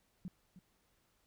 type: tone with echo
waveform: sine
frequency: 182.6 Hz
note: F#3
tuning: 23 cents flat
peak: -40 dBFS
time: 0.25-0.28 s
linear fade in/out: 0 ms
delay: 310 ms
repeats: 1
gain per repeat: -12 dB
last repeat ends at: 0.59 s
effects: pink hiss -75 dBFS RMS until 1.26 s